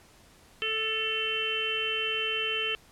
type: harmonic tone with a mistuned harmonic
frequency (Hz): 440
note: A4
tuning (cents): 0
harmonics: 1 / 3 / 4 / 5 / 6 / 7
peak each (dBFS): -36 / -39 / -39 / -42 / -31 / -31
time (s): 0.62-2.75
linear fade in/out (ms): 0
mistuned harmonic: 6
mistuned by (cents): +37
effects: pink hiss -57 dBFS RMS until 2.91 s + low-pass 12000 Hz 12 dB/octave